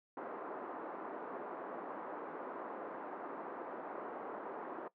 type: band-pass noise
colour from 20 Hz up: pink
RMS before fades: -45 dBFS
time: 0.17-4.88 s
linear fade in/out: 2 ms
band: 300 to 1300 Hz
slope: 24 dB/octave
effects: noise-tail reverb RT60 0.1 s tail -18 dB re dry